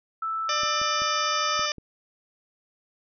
sine tone with pitch glide, 1318.5 to 1278.7 Hz, E6 to D#6, 0 to +47 cents, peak -26 dBFS, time 0.22-1.66 s, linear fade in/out 5 ms, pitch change -53 cents, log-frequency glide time 0.51-1.51 s
harmonic tone, 596 Hz, D5, 25 cents sharp, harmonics 1 / 2 / 3 / 4 / 5 / 6 / 8 / 9 / 10, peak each -34 / -34 / -34 / -34 / -34 / -34 / -34 / -34 / -34 dBFS, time 0.49-1.72 s, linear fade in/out 2 ms
clicks, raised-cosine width 3 ms, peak -29 dBFS, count 5, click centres 0.634 / 0.816 / 1.019 / 1.594 / 1.783 s
effects none

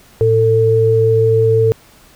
sine tone pair together, 111.75 / 447 Hz, A2 / A4, +27 / +27 cents, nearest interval 2 octaves, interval 2400 cents, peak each -14 / -10 dBFS, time 0.21-1.72 s, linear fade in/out 0 ms, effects pink hiss -46 dBFS RMS until 2.15 s

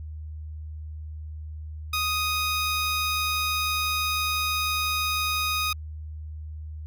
15% pulse tone, 1246 Hz, D#6, 2 cents sharp, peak -18 dBFS, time 1.93-5.73 s, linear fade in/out 5 ms, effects added 77 Hz sine -34 dBFS peak until 6.86 s

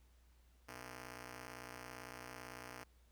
5% pulse ring-modulated tone, 187.5 Hz, F#3, 23 cents sharp, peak -35 dBFS, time 0.68-2.84 s, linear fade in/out 10 ms, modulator 64.8 Hz, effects added 60 Hz sine -65 dBFS peak until 3.11 s + pink hiss -75 dBFS RMS until 3.11 s

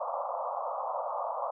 pink band-pass noise, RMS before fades -34 dBFS, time 0-1.51 s, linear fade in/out 10 ms, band 530 to 1200 Hz, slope 96 dB/octave, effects none

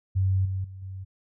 sine tone with level steps, 95.1 Hz, F#2, 48 cents sharp, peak -20 / -26 / -38 / -34 dBFS, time 0.15-1.05 s, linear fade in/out 20 ms, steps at 0.45 / 0.64 / 0.82 s, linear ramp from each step 5 ms, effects none

